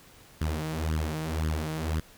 sawtooth tone with flanger, 78.5 Hz, D#2, 16 cents sharp, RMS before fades -30 dBFS, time 0.41-2 s, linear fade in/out 5 ms, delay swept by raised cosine 0.6 to 6.6 ms, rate 1.9 Hz, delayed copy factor +0.8, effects pink hiss -54 dBFS RMS until 2.17 s

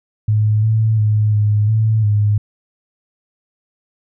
sine tone with pitch steps, 107 / 110.4 / 106.6 / 105 / 110 / 104.3 Hz, A2 / A2 / G#2 / G#2 / A2 / G#2, -48 / +6 / +46 / +19 / 0 / +8 cents, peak -11 dBFS, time 0.28-2.38 s, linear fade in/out 5 ms, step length 350 ms, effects none

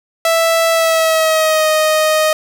sawtooth tone with pitch glide, 659.3 to 622.3 Hz, E5 to D#5, 0 to 0 cents, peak -7 dBFS, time 0.25-2.33 s, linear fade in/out 2 ms, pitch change -100 cents, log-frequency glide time 0.71-1.68 s, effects none

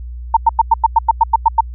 sine tone bursts, 910 Hz, A#5, 42 cents flat, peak -5 dBFS, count 11, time 0.34-1.608 s, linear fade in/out 5 ms, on 28 ms, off 96 ms, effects added 60 Hz sine -25 dBFS peak until 1.74 s

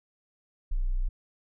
sine tone, 30.8 Hz, B0, 4 cents flat, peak -24 dBFS, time 0.71-1.09 s, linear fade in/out 10 ms, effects none

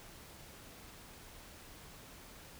silence, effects pink hiss -54 dBFS RMS until 2.59 s

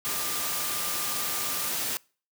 sine tone in noise, 1198 Hz, D6, 34 cents sharp, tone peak -40 dBFS, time 0.05-1.69 s, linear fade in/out 0 ms, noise white, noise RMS -30 dBFS, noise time 0.05-1.97 s, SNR -13 dB, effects noise-tail reverb RT60 0.4 s tail -25 dB re dry + high-pass 100 Hz 12 dB/octave

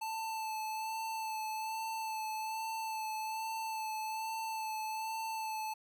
square tone with vibrato, 880 Hz, A5, in tune, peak -37 dBFS, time 0.01-5.74 s, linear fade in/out 10 ms, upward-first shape sine, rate 1.2 Hz, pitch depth 21 cents each way, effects none

